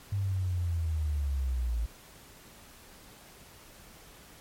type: linear sweep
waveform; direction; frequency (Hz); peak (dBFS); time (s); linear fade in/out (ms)
sine; down; 100.8 to 54.7; -27; 0.12-1.86; 5
effects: pink hiss -53 dBFS RMS until 4.4 s + MP3 64 kbps